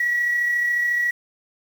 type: tone with amplitude modulation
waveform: sine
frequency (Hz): 1927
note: B6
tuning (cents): -43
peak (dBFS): -16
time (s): 0-1.11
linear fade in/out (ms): 5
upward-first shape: sine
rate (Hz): 34.1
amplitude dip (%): 35
effects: tanh soft clip ceiling -13 dBFS + 7-bit